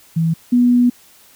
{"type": "tone pair in turn", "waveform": "sine", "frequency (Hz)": [163.7, 244.4], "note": ["E3", "B3"], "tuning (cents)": [-12, -18], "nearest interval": "perfect fifth", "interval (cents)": 694, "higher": "second", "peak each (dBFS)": [-13, -9], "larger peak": "second", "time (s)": [[0.16, 0.34], [0.52, 0.9]], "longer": "second", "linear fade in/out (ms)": 10, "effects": ["white hiss -48 dBFS RMS until 1.35 s"]}